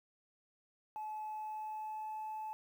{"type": "tone with pitch glide", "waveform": "sine", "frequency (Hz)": [859, 867], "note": ["A5", "A5"], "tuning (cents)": [-42, -26], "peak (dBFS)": -38, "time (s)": [0.96, 2.53], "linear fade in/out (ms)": 0, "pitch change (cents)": 16, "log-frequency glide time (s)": [1.21, 2.41], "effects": ["tanh soft clip ceiling -37 dBFS", "11-bit"]}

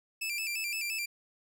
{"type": "tone with vibrato", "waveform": "sawtooth", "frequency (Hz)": 2489, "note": "D#7", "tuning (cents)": 0, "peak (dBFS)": -29, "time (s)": [0.21, 1.06], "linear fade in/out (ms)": 10, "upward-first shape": "square", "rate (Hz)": 5.8, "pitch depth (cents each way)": 86, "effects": []}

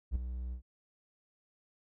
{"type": "tone with ADSR envelope", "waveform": "triangle", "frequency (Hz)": 61.74, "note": "B1", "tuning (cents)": 0, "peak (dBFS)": -24, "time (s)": [0.11, 0.62], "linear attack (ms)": 45, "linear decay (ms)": 10, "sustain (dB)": -10, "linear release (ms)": 94, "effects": []}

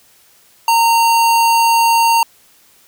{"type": "tone", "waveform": "square", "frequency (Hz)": 921, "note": "A#5", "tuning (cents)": -21, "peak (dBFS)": -10, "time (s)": [0.68, 2.23], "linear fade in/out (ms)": 2, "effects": ["white hiss -50 dBFS RMS until 2.87 s"]}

